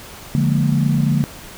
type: chord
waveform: sine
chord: Bb dominant seventh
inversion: first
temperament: just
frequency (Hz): 145.68 / 174.81 / 209.8 / 233.1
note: D3 / F3 / Ab3 / Bb3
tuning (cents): -14 / +2 / +18 / 0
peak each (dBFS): -16 / -21 / -22 / -21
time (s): 0.35-1.24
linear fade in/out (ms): 0
effects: pink hiss -37 dBFS RMS until 1.57 s